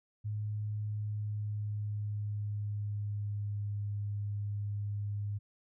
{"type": "tone with pitch glide", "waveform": "sine", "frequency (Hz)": [105.5, 102.62], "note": ["G#2", "G#2"], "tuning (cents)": [28, -20], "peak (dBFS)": -33, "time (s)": [0.24, 5.39], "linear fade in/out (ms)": 20, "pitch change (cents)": -48, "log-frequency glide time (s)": [0.83, 3.76], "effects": []}